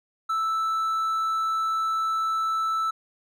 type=tone; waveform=triangle; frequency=1318 Hz; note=E6; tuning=1 cent flat; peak=-21 dBFS; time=0.29-2.91 s; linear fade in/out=10 ms; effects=none